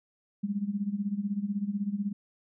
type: tone with tremolo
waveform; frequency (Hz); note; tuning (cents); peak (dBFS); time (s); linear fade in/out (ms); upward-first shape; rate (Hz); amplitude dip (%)
sine; 202.6; G#3; -43; -25; 0.43-2.13; 10; sine; 16; 80
effects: none